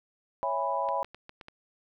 sine chord, C# minor seventh, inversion none, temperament equal with one note detuned, 554.4 / 659.3 / 820.6 / 987.8 Hz, C#5 / E5 / G#5 / B5, 0 / 0 / -21 / 0 cents, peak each -33 / -34 / -33 / -30 dBFS, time 0.43-1.03 s, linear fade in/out 0 ms
clicks, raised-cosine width 0.3 ms, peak -28 dBFS, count 6, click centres 0.888 / 1.046 / 1.146 / 1.294 / 1.412 / 1.484 s
effects none

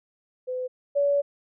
sine tone pair in turn, 507 / 569.1 Hz, B4 / C#5, +45 / +45 cents, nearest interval major second, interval 200 cents, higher second, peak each -27 / -19 dBFS, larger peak second, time 0.47-0.68 / 0.95-1.22 s, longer second, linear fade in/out 20 ms, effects none

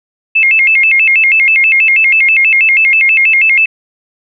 sine tone with vibrato, 2370 Hz, D7, 15 cents sharp, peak -5 dBFS, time 0.35-3.66 s, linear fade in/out 10 ms, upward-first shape square, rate 6.2 Hz, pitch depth 180 cents each way, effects none

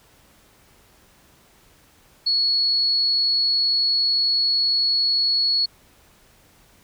sine tone, 4369 Hz, C#8, 26 cents flat, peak -17 dBFS, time 2.26-5.66 s, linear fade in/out 10 ms, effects pink hiss -55 dBFS RMS until 6.83 s

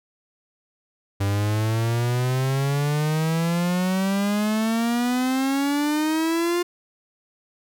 45% pulse exponential sweep, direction up, 98.4 to 354.2 Hz, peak -20 dBFS, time 1.2-6.63 s, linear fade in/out 10 ms, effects none

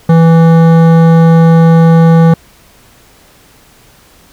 sine tone with hard clipping, 164.81 Hz, E3, in tune, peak -4 dBFS, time 0.09-2.34 s, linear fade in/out 5 ms, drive 14 dB, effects pink hiss -43 dBFS RMS until 4.32 s

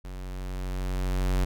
square tone with level ramp, 46.25 Hz, F#1, in tune, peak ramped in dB -37 to -22 dBFS, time 0.04-1.45 s, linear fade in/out 10 ms, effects none

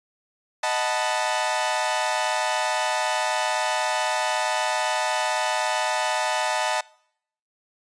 sawtooth chord, B dominant seventh, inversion first, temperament equal, 622.3 / 740 / 880 / 987.8 Hz, D#5 / F#5 / A5 / B5, 0 / 0 / 0 / 0 cents, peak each -24 / -25 / -22 / -27 dBFS, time 0.63-6.81 s, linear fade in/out 5 ms, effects noise-tail reverb RT60 0.7 s tail -24 dB re dry + resampled to 22050 Hz

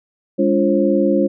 sine tone cluster, 204.8 / 285.1 / 346.4 / 535 Hz, G#3 / C#4 / F4 / C5, -24 / +49 / -14 / +38 cents, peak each -18 dBFS, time 0.38-1.28 s, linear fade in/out 20 ms, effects none

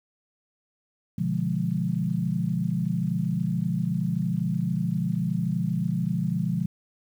sine chord, B diminished seventh, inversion none, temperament equal with one note detuned, 123.11 / 146.83 / 174.61 / 207.7 Hz, B2 / D3 / F3 / Ab3, -5 / 0 / 0 / 0 cents, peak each -31 / -30 / -26 / -31 dBFS, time 1.18-6.66 s, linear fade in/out 5 ms, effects 9-bit

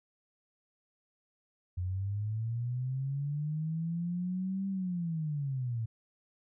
sine linear two-way sweep, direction up then down, 88 to 196 to 110 Hz, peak -31 dBFS, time 1.77-5.86 s, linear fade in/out 10 ms, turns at 4.68 s, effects none

